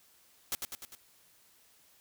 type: noise with echo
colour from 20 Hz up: white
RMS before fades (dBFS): -33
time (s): 0.52-0.55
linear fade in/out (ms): 0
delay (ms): 100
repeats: 4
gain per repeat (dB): -4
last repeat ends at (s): 0.95
effects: white hiss -64 dBFS RMS until 2 s